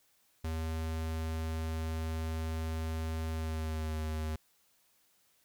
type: tone with pitch glide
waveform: square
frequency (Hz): 80.3 to 78.24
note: E2 to D#2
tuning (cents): -45 to +10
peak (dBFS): -34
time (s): 0.44-4.36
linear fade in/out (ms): 5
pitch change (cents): -45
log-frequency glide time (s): 3.31-3.97
effects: white hiss -70 dBFS RMS until 5.44 s